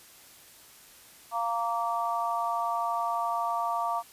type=harmonic tone; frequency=231.8 Hz; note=A#3; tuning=10 cents flat; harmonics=3 / 4 / 5; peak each=-31 / -31 / -31 dBFS; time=1.31-4.03 s; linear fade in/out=50 ms; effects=white hiss -53 dBFS RMS until 4.12 s + resampled to 32000 Hz